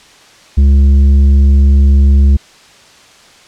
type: tone with tanh clipping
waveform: sine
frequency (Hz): 69.3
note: C#2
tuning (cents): 0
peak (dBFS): -5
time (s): 0.57-2.37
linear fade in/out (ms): 10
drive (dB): 7
effects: white hiss -41 dBFS RMS until 3.47 s + low-pass 6000 Hz 12 dB/octave